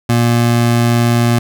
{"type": "tone", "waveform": "25% pulse", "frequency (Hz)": 118.5, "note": "A#2", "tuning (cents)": 29, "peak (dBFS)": -6, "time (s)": [0.09, 1.39], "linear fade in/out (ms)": 5, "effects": []}